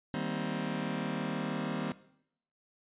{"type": "chord", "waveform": "sawtooth", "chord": "C minor seventh", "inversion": "first", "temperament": "just", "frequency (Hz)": [156.98, 196.22, 235.5, 261.6], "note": ["Eb3", "G3", "Bb3", "C4"], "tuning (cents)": [16, 2, 18, 0], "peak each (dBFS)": -34, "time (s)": [0.14, 1.92], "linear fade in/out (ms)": 0, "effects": ["noise-tail reverb RT60 0.7 s tail -17 dB re dry", "resampled to 8000 Hz"]}